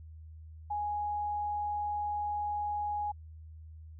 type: tone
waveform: sine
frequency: 830.6 Hz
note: G#5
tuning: in tune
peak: -31 dBFS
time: 0.7-3.12 s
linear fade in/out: 10 ms
effects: added 79 Hz sine -46 dBFS peak until 3.99 s